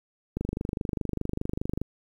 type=click train; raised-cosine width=3 ms; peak=-16 dBFS; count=37; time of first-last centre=0.37-1.816 s; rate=24.9 Hz; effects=9-bit